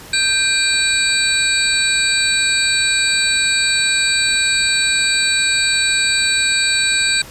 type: tone cluster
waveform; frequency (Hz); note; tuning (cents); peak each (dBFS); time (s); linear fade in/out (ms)
sine; 1569 / 2402 / 3883 / 4501 / 7980; G6 / D7 / B7 / C#8 / B8; +1 / +38 / -30 / +26 / +17; -20; 0.13-7.22; 5
effects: pink hiss -37 dBFS RMS until 7.3 s + resampled to 32000 Hz